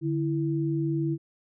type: tone pair together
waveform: sine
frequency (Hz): 146.82 / 329.6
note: D3 / E4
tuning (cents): 0 / 0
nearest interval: octave + major second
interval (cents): 1400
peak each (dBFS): -27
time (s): 0.01-1.18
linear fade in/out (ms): 50
effects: none